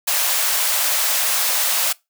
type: high-pass noise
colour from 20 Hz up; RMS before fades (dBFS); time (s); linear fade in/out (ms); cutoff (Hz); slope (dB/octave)
white; -19; 0.07-1.93; 10; 530; 48
effects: noise-tail reverb RT60 0.2 s tail -22 dB re dry